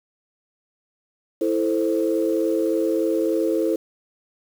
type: chord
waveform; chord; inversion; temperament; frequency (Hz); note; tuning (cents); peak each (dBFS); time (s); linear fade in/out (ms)
sine; A minor; second; equal; 329.6 / 440 / 523.3; E4 / A4 / C5; 0 / 0 / 0; -21 / -23 / -24; 1.41-3.76; 5
effects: tanh soft clip ceiling -9 dBFS + 7-bit